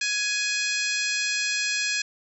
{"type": "harmonic tone with a mistuned harmonic", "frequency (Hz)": 835, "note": "G#5", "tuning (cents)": 9, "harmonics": [2, 3, 4, 5, 6, 7, 8, 9], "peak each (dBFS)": [-30, -28, -35, -32, -33, -34, -38, -35], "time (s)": [0.01, 2.02], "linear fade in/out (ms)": 5, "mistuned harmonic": 5, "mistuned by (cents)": 20, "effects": []}